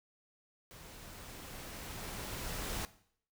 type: noise with level ramp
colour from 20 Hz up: pink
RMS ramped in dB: -53 to -38 dBFS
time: 0.71-2.85 s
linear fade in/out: 0 ms
effects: noise-tail reverb RT60 0.6 s tail -17 dB re dry